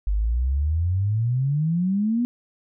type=exponential sweep; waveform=sine; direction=up; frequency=48.24 to 246.9 Hz; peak=-19 dBFS; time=0.07-2.25 s; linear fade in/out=0 ms; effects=none